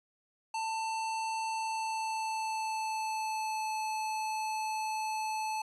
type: tone with pitch glide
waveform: square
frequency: 890 to 869.2 Hz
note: A5 to A5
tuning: +20 to -21 cents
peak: -33 dBFS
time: 0.54-5.62 s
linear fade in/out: 5 ms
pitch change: -41 cents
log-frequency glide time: 1.48-3.73 s
effects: resampled to 24000 Hz